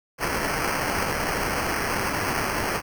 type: noise with sample-and-hold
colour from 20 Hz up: white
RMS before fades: -26 dBFS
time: 0.18-2.82 s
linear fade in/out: 50 ms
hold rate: 3675 Hz
effects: none